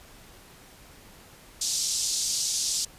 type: band-pass noise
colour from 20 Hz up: white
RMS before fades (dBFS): -28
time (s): 1.61-2.85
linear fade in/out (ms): 5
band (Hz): 4400 to 7500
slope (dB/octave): 24
effects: pink hiss -51 dBFS RMS until 2.98 s + resampled to 32000 Hz